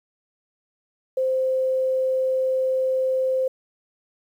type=tone; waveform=sine; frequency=521 Hz; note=C5; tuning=7 cents flat; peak=-19 dBFS; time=1.17-3.48 s; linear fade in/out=5 ms; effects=9-bit